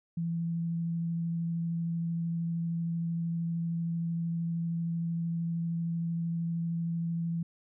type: tone with vibrato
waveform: sine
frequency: 167.6 Hz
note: E3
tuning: 29 cents sharp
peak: -29 dBFS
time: 0.17-7.43 s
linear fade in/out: 5 ms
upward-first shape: sine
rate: 13 Hz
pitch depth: 9 cents each way
effects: none